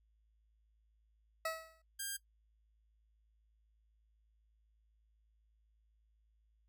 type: tone with exponential decay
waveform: 20% pulse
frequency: 646 Hz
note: E5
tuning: 35 cents flat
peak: -29 dBFS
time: 1.45-1.82 s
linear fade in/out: 5 ms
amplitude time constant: 79 ms
type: tone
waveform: 5% pulse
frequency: 1600 Hz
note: G6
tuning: 35 cents sharp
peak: -28 dBFS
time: 1.99-2.17 s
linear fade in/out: 10 ms
effects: noise-tail reverb RT60 0.1 s tail -17 dB re dry + added 54 Hz sine -70 dBFS peak until 6.68 s